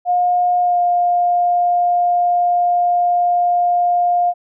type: tone with pitch glide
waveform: sine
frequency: 714 to 705.8 Hz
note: F5 to F5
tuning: +38 to +18 cents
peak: -12 dBFS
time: 0.05-4.34 s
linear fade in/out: 50 ms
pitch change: -20 cents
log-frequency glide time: 0.61-0.79 s
effects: none